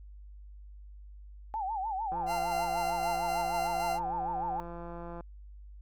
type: tone with vibrato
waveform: sine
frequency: 823 Hz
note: G#5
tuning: 16 cents flat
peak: -31 dBFS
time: 1.54-4.6 s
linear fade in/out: 0 ms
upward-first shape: sine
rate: 6.6 Hz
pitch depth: 170 cents each way
type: click train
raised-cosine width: 1 ms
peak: -30 dBFS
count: 529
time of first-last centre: 2.12-5.208 s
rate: 171 Hz
type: tone with tremolo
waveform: 40% pulse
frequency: 690 Hz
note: F5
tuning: 21 cents flat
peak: -31 dBFS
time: 2.26-4 s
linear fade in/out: 50 ms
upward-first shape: square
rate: 3.9 Hz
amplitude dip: 25%
effects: added 50 Hz sine -46 dBFS peak until 5.81 s